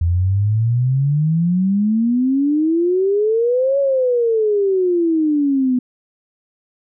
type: exponential two-way sweep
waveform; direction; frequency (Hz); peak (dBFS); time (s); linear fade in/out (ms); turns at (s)
sine; up then down; 82.7 to 562 to 247.1; -13; 0.01-5.79; 5; 3.79
effects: none